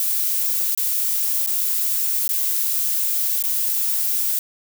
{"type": "noise with dropouts", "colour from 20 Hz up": "violet", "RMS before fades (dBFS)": -21, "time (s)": [0, 4.39], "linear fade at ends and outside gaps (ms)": 1, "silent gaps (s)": [[0.75, 0.775], [1.463, 1.473], [2.278, 2.29], [3.425, 3.438]], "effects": []}